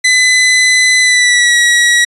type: tone with pitch glide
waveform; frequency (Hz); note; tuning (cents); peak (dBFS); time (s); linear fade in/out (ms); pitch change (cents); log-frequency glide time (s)
sawtooth; 2011 to 1918; B6 to A#6; +31 to +49; -3; 0.04-2.05; 10; -82; 1.01-1.56
effects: resampled to 24000 Hz